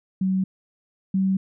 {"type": "tone pair in turn", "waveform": "sine", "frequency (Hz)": [188.9, 191.21], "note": ["F#3", "G3"], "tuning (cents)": [36, -43], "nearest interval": "unison", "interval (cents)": 21, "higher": "second", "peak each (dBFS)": [-19, -18], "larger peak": "second", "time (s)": [[0.21, 0.44], [1.14, 1.37]], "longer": "neither", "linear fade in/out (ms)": 5, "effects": []}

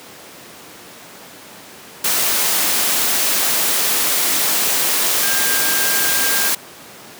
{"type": "tone in noise", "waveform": "sine", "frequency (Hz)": 1602, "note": "G6", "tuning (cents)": 37, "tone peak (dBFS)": -23, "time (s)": [5.23, 6.49], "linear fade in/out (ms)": 5, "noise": "white", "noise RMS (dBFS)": -17, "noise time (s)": [2.04, 6.55], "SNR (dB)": -9, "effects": ["pink hiss -38 dBFS RMS until 7.19 s", "high-pass 200 Hz 12 dB/octave"]}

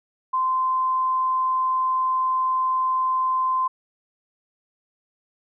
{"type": "tone", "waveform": "sine", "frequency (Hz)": 1036, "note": "C6", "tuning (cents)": -17, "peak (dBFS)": -19, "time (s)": [0.33, 3.68], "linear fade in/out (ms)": 10, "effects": []}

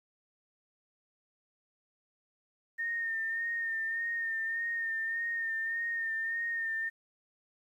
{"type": "tone with vibrato", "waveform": "sine", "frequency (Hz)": 1828, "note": "A#6", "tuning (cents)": -34, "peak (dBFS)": -31, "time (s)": [2.78, 6.9], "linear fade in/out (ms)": 20, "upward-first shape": "sine", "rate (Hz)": 1.7, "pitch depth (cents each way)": 29, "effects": ["11-bit"]}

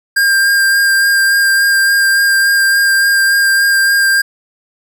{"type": "tone with vibrato", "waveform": "square", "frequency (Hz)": 1600, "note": "G6", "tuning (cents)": 35, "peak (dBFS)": -9, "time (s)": [0.16, 4.22], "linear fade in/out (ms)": 10, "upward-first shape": "sine", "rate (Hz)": 3.5, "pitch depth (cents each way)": 14, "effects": []}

